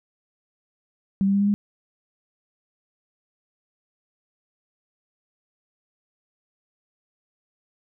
sine tone with pitch steps, 194.8 / 197.29 / 199.81 / 202.4 / 205 Hz, G3 / G3 / G3 / G#3 / G#3, -11 / +11 / +33 / -44 / -22 cents, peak -17 dBFS, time 1.21-1.54 s, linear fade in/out 0 ms, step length 66 ms, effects none

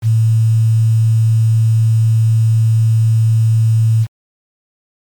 sine tone with quantisation, 112 Hz, A2, 31 cents sharp, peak -8 dBFS, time 0.02-4.07 s, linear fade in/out 50 ms, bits 6, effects MP3 96 kbps

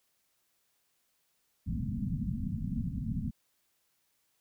white low-pass noise, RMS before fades -34 dBFS, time 1.66-3.31 s, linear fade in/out 20 ms, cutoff 250 Hz, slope 96 dB/octave, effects white hiss -75 dBFS RMS until 4.4 s

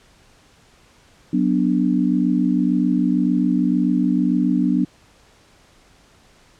sine chord, B minor, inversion second, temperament equal, 185 / 246.9 / 293.7 Hz, F#3 / B3 / D4, 0 / 0 / 0 cents, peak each -20 / -19 / -20 dBFS, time 1.33-4.85 s, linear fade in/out 5 ms, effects pink hiss -53 dBFS RMS until 6.59 s + low-pass 8000 Hz 12 dB/octave

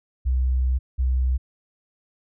sine tone pair in turn, 63.8 / 63.8 Hz, C2 / C2, -43 / -43 cents, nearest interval unison, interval 0 cents, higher neither, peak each -18 dBFS, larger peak neither, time 0.25-0.79 / 0.98-1.38 s, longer first, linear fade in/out 20 ms, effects none

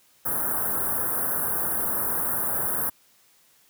white band-stop noise, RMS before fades -26 dBFS, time 0.25-2.9 s, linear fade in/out 10 ms, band 1600 to 10000 Hz, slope 48 dB/octave, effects white hiss -60 dBFS RMS until 3.69 s + high-pass 60 Hz 12 dB/octave

